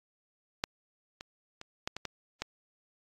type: clicks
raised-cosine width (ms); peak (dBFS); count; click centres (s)
0.2; -11 / -24 / -26 / -15 / -20 / -18 / -15; 7; 0.639 / 1.209 / 1.614 / 1.875 / 1.966 / 2.053 / 2.42
effects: AAC 32 kbps